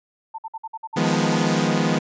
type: tone bursts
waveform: sine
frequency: 893 Hz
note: A5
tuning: 25 cents sharp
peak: -28 dBFS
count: 12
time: 0.34-1.462 s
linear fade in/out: 10 ms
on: 44 ms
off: 54 ms
type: chord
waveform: sawtooth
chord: F half-diminished seventh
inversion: third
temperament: equal with one note detuned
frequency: 156.92 / 174.61 / 207.7 / 246.9 Hz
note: Eb3 / F3 / Ab3 / Cb4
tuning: +15 / 0 / 0 / 0 cents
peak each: -20 dBFS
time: 0.96-1.99 s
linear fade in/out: 10 ms
type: high-pass noise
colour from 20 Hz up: pink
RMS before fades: -34 dBFS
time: 1.05-1.68 s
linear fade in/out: 10 ms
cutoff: 3800 Hz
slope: 12 dB/octave
effects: resampled to 16000 Hz